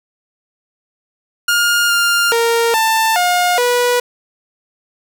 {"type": "tone with pitch steps", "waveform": "sawtooth", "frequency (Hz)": [1416, 1401, 464, 889, 714, 488.5], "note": ["F6", "F6", "A#4", "A5", "F5", "B4"], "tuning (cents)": [23, 5, -8, 18, 38, -19], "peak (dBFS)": -8, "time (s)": [1.48, 4], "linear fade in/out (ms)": 5, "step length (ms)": 420, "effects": []}